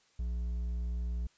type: tone with hard clipping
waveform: triangle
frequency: 59.4 Hz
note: A#1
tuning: 33 cents sharp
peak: -33 dBFS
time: 0.19-1.27 s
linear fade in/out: 5 ms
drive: 7 dB
effects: white hiss -68 dBFS RMS until 1.37 s + resampled to 16000 Hz